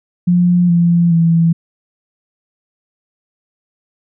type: tone with pitch steps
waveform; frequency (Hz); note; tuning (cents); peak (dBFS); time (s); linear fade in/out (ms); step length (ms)
sine; 176.7 / 171.37 / 166.21; F3 / F3 / E3; +21 / -32 / +15; -8; 0.27-1.53; 10; 420
effects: none